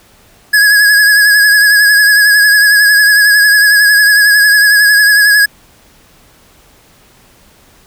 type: tone with vibrato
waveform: square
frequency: 1672 Hz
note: G#6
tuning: 11 cents sharp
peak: -5 dBFS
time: 0.53-5.46 s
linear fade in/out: 10 ms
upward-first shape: triangle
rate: 11 Hz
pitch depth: 47 cents each way
effects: pink hiss -45 dBFS RMS until 7.86 s